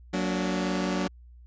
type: chord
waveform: sawtooth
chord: Gb augmented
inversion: none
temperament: just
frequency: 185 / 231.2 / 289.1 Hz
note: Gb3 / Bb3 / D4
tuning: 0 / -14 / -27 cents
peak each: -24 / -30 / -27 dBFS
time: 0.13-1.08 s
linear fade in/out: 10 ms
effects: added 60 Hz sine -47 dBFS peak until 1.46 s + resampled to 16000 Hz